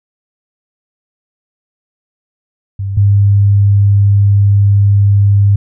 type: tone pair in turn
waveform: sine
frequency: 98.3 / 100.71 Hz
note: G2 / G2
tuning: +5 / +47 cents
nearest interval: unison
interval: 42 cents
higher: second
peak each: -15 / -5 dBFS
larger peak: second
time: 2.79-2.97 / 2.97-5.56 s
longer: second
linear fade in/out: 5 ms
effects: none